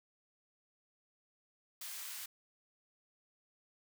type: high-pass noise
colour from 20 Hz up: white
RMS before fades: -45 dBFS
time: 1.81-2.26 s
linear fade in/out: 5 ms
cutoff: 1200 Hz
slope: 12 dB/octave
effects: none